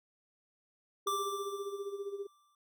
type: tone with tremolo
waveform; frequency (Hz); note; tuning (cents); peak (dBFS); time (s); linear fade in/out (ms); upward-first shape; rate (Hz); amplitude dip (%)
sine; 400.3; G4; +36; -34; 1.06-2.27; 10; sine; 15; 75
type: tone with exponential decay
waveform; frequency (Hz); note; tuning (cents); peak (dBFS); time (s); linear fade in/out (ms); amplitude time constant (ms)
square; 1174.7; D6; 0; -31; 1.07-2.55; 2; 320
effects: none